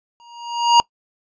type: tone with exponential growth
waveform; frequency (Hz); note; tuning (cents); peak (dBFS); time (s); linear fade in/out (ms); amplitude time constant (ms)
square; 945; A#5; +23; -7; 0.2-0.8; 0; 130
effects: noise-tail reverb RT60 0.1 s tail -23 dB re dry + resampled to 16000 Hz